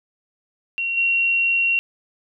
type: tone with level steps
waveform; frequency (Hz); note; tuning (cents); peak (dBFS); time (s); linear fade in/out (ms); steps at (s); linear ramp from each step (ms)
sine; 2742; F7; -32; -21 / -16; 0.78-1.79; 0; 0.97; 5
effects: none